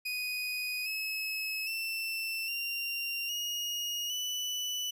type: tone with pitch steps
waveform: 30% pulse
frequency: 2489 / 2580 / 2674 / 2771 / 2872 / 2977 Hz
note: D#7 / E7 / E7 / F7 / F7 / F#7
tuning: 0 / -38 / +24 / -14 / +48 / +10 cents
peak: -30 dBFS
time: 0.05-4.91 s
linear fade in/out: 10 ms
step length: 810 ms
effects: none